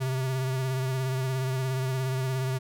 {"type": "tone with vibrato", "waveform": "square", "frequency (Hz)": 130.81, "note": "C3", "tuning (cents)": 0, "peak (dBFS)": -27, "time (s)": [0, 2.59], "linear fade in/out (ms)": 20, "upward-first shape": "triangle", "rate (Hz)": 17, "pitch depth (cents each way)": 40, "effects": []}